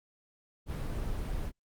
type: noise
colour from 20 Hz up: brown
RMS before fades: -34 dBFS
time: 0.66-1.52 s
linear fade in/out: 50 ms
effects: Opus 24 kbps